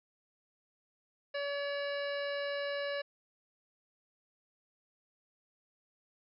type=harmonic tone; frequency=569 Hz; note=C#5; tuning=45 cents sharp; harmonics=1 / 2 / 3 / 4 / 5 / 7 / 8 / 9; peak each=-35 / -47 / -41 / -48 / -47 / -48 / -57 / -53 dBFS; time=1.34-3.02 s; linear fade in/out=10 ms; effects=none